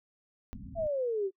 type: low-pass noise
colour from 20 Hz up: pink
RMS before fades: -44 dBFS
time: 0.53-0.87 s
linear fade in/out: 0 ms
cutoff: 270 Hz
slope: 96 dB/octave
type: exponential sweep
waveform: sine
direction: down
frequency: 687 to 370 Hz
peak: -28 dBFS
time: 0.75-1.31 s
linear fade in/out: 50 ms
effects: noise-tail reverb RT60 0.1 s tail -23 dB re dry